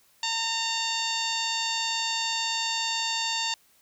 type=harmonic tone with a mistuned harmonic; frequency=909 Hz; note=A#5; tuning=44 cents flat; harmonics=1 / 2 / 3 / 4 / 5 / 6 / 7 / 8; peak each=-33 / -37 / -33 / -32 / -32 / -40 / -41 / -36 dBFS; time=0.23-3.54 s; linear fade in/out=2 ms; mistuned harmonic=3; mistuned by=+32 cents; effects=white hiss -62 dBFS RMS until 3.81 s